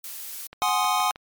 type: noise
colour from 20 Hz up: blue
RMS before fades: -36 dBFS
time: 0.04-0.47 s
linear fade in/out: 2 ms
type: click train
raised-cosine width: 0.3 ms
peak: -24 dBFS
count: 5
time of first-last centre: 0.53-1.159 s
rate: 6.36 Hz
type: chord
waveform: square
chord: Ab dominant seventh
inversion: third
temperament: equal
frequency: 740 / 830.6 / 1046.5 / 1244.5 Hz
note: Gb5 / Ab5 / C6 / Eb6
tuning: 0 / 0 / 0 / 0 cents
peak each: -27 dBFS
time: 0.62-1.11 s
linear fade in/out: 0 ms
effects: MP3 96 kbps